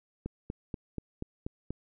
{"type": "click train", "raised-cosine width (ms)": 3, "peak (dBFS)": -22, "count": 7, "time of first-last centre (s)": [0.26, 1.706], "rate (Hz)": 4.15, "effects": []}